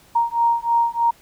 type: beating tone pair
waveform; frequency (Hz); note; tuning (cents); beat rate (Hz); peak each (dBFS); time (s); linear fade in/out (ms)
sine; 932.3 / 935.5; A#5 / A#5; 0 / +6; 3.2; -19; 0.15-1.11; 10
effects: pink hiss -52 dBFS RMS until 1.21 s